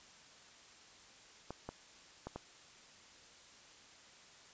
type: clicks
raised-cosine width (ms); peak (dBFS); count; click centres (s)
1; -28; 4; 1.506 / 1.69 / 2.27 / 2.36
effects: white hiss -59 dBFS RMS until 4.53 s + resampled to 16000 Hz